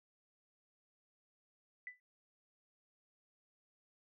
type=tone with exponential decay; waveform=sine; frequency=1991 Hz; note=B6; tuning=14 cents sharp; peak=-40 dBFS; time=1.87-2 s; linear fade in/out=1 ms; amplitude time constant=27 ms; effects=none